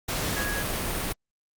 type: tone in noise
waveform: sine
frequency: 1661.2 Hz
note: G#6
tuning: in tune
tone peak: -31 dBFS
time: 0.36-0.63 s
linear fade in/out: 10 ms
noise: pink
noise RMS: -29 dBFS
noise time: 0.08-1.13 s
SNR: -5 dB
effects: Opus 48 kbps